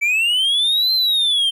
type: linear two-way sweep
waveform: triangle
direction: up then down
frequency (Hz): 2286 to 4144 to 3113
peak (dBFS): -13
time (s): 0.01-1.51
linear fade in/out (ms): 20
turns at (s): 0.93
effects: none